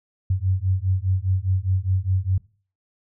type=beating tone pair; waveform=sine; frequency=91.7 / 96.6 Hz; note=F#2 / G2; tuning=-15 / -25 cents; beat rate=4.9 Hz; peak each=-22 dBFS; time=0.3-2.38 s; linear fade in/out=5 ms; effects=noise-tail reverb RT60 0.4 s tail -21 dB re dry